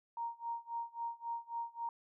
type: tone with tremolo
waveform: sine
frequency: 932.3 Hz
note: A#5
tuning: in tune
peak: -35 dBFS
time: 0.17-1.89 s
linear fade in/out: 2 ms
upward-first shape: sine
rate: 3.7 Hz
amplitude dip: 95%
effects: none